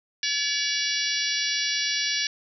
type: harmonic tone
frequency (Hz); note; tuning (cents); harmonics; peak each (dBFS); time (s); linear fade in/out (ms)
571; D5; -49; 3 / 4 / 5 / 6 / 7 / 8 / 9 / 10; -32 / -32 / -32 / -32 / -32 / -32 / -32 / -32; 0.23-2.27; 2
effects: none